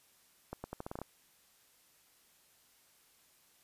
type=accelerating click train; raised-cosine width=1 ms; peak=-26 dBFS; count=9; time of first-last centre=0.53-1.016 s; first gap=110 ms; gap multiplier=0.82; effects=white hiss -67 dBFS RMS until 3.63 s + resampled to 32000 Hz